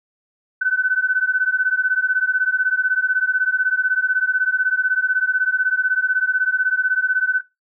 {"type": "beating tone pair", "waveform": "sine", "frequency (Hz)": [1503, 1519], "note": ["F#6", "F#6"], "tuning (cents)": [27, 45], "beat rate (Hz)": 16, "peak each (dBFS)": -19, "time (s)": [0.61, 7.41], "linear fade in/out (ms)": 10, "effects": ["noise-tail reverb RT60 0.2 s tail -17 dB re dry"]}